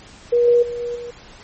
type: tone with level steps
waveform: sine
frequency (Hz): 479.5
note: A#4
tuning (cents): +49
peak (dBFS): -12 / -10 / -24 / -22 / -28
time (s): 0.32-1.11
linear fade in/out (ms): 10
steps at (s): 0.47 / 0.62 / 0.79 / 0.95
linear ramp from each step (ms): 10
effects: pink hiss -43 dBFS RMS until 1.43 s + MP3 32 kbps